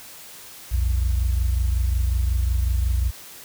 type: tone pair together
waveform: sine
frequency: 61 / 86.48 Hz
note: B1 / F2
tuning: -21 / -16 cents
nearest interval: tritone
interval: 605 cents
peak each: -18 / -24 dBFS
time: 0.71-3.11 s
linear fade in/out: 20 ms
effects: tanh soft clip ceiling -13 dBFS + white hiss -42 dBFS RMS until 3.44 s